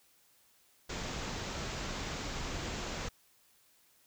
pink low-pass noise, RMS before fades -39 dBFS, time 0.89-3.09 s, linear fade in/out 10 ms, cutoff 7500 Hz, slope 96 dB/octave, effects white hiss -67 dBFS RMS until 4.06 s

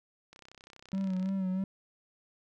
click train, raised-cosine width 0.2 ms, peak -34 dBFS, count 32, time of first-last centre 0.33-1.29 s, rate 32.3 Hz
triangle tone with vibrato, 189.6 Hz, F#3, 43 cents sharp, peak -27 dBFS, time 0.93-1.64 s, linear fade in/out 2 ms, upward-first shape sine, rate 3.1 Hz, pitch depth 45 cents each way
effects none

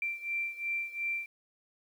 sine beating tone pair, 2353 / 2355.8 Hz, D7 / D7, +3 / +5 cents, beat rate 2.8 Hz, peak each -34 / -37 dBFS, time 0.02-1.26 s, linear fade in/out 2 ms, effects 10-bit

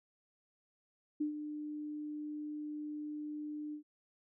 sine tone with ADSR envelope, 299.7 Hz, D4, 35 cents sharp, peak -30 dBFS, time 1.2-3.83 s, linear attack 11 ms, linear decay 110 ms, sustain -9 dB, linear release 97 ms, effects none

